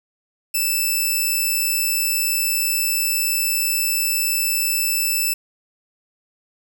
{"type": "tone", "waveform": "5% pulse", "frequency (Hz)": 2637, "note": "E7", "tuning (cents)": 0, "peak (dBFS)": -9, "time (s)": [0.54, 5.34], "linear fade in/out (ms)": 10, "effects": []}